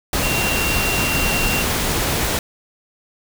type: tone in noise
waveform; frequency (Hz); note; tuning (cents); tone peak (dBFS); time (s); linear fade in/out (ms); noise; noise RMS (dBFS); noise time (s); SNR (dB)
sine; 2753; F7; -25; -22; 0.23-1.62; 2; pink; -20; 0.13-2.39; -5
effects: none